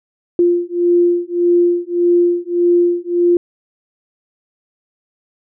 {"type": "beating tone pair", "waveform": "sine", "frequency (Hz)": [348.1, 349.8], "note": ["F4", "F4"], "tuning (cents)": [-6, 3], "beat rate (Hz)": 1.7, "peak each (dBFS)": -14, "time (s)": [0.39, 3.37], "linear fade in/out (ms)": 2, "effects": []}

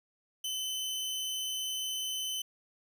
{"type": "tone", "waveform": "sawtooth", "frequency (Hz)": 3043, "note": "F#7", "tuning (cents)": 48, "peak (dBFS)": -30, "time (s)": [0.44, 2.42], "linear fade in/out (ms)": 5, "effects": []}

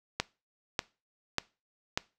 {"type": "click train", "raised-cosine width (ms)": 0.2, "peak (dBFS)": -10, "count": 4, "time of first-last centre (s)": [0.2, 1.975], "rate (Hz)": 1.69, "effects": ["noise-tail reverb RT60 0.3 s tail -21 dB re dry"]}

